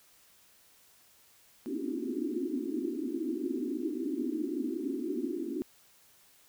pink band-pass noise, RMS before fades -34 dBFS, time 1.66-5.62 s, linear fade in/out 0 ms, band 240 to 380 Hz, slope 96 dB/octave, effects white hiss -62 dBFS RMS until 6.48 s

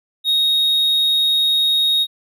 triangle tone, 3750 Hz, A#7, 10 cents sharp, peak -12 dBFS, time 0.24-2.07 s, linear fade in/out 50 ms, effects none

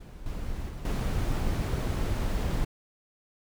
brown noise with level steps, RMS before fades -44 / -35 / -38 / -27 dBFS, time 0-2.65 s, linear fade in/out 10 ms, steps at 0.26 / 0.69 / 0.85 s, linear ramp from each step 2 ms, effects none

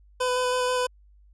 25% pulse tone with vibrato, 502 Hz, B4, 28 cents sharp, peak -19 dBFS, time 0.2-0.87 s, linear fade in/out 10 ms, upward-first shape square, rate 6.2 Hz, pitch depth 10 cents each way, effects added 50 Hz sine -52 dBFS peak until 1.33 s + resampled to 24000 Hz

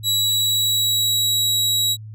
sawtooth tone with pitch glide, 3900 to 3869 Hz, B7 to B7, -23 to -36 cents, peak -14 dBFS, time 0.03-1.97 s, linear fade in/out 50 ms, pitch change -13 cents, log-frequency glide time 0.16-1.59 s, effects added 108 Hz sine -33 dBFS peak until 2.14 s

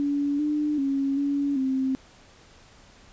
sine tone with pitch steps, 285.8 / 298.8 / 274.6 / 282.9 / 264 Hz, D4 / D4 / C#4 / C#4 / C4, -47 / +30 / -16 / +35 / +16 cents, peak -22 dBFS, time 0-1.95 s, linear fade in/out 0 ms, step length 390 ms, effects pink hiss -53 dBFS RMS until 3.12 s + resampled to 16000 Hz

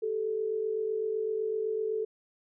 sine tone pair together, 391.2 / 439.1 Hz, G4 / A4, -4 / -4 cents, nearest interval major second, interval 200 cents, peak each -35 / -29 dBFS, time 0.02-2.05 s, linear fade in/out 10 ms, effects none

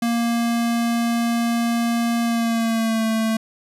square tone with pitch glide, 233.9 to 222.3 Hz, A#3 to A3, +6 to +18 cents, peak -19 dBFS, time 0.02-3.37 s, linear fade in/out 5 ms, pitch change -88 cents, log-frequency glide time 2.23-3.05 s, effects resampled to 32000 Hz

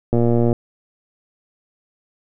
click train, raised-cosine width 2 ms, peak -5 dBFS, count 48, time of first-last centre 0.13-0.528 s, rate 118 Hz, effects none

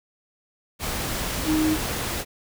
sine tone in noise, 311.1 Hz, D#4, in tune, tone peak -19 dBFS, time 1.45-1.78 s, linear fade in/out 50 ms, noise pink, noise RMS -28 dBFS, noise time 0.79-2.25 s, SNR +6 dB, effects none

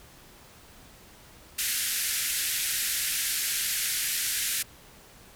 white band-pass noise, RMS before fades -29 dBFS, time 1.58-4.63 s, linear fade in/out 10 ms, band 1500 to 14000 Hz, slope 48 dB/octave, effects pink hiss -52 dBFS RMS until 5.35 s

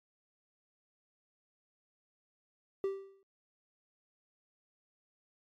triangle tone with exponential decay, 390 Hz, G4, 9 cents flat, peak -26 dBFS, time 2.84-3.23 s, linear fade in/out 1 ms, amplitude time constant 84 ms, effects MP3 64 kbps

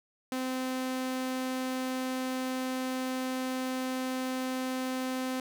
sawtooth tone, 258.1 Hz, C4, 23 cents flat, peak -27 dBFS, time 0.32-5.4 s, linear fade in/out 2 ms, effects none

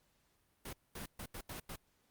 pink noise bursts at uneven times, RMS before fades -45 dBFS, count 6, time 0.65-0.73 / 0.95-1.06 / 1.19-1.26 / 1.34-1.41 / 1.49-1.6 / 1.69-1.76 s, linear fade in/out 5 ms, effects pink hiss -75 dBFS RMS until 2.1 s + Opus 48 kbps

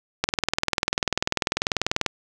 click train, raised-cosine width 0.2 ms, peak -3 dBFS, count 38, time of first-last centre 0.24-2.063 s, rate 20.3 Hz, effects none

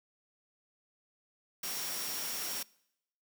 sine tone in noise, 5588 Hz, F8, in tune, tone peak -42 dBFS, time 1.63-2.63 s, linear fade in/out 5 ms, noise white, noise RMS -38 dBFS, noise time 1.63-2.63 s, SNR -7 dB, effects noise-tail reverb RT60 0.8 s tail -24 dB re dry + high-pass 150 Hz 12 dB/octave

